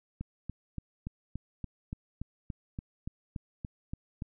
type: click train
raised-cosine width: 5 ms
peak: -24 dBFS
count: 15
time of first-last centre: 0.21-4.221 s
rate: 3.49 Hz
effects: none